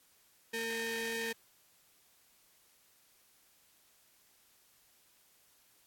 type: ring-modulated tone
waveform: sawtooth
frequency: 683 Hz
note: F5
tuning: 39 cents flat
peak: -28 dBFS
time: 0.53-1.33 s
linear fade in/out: 10 ms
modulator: 1140 Hz
effects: white hiss -67 dBFS RMS until 5.86 s + AAC 64 kbps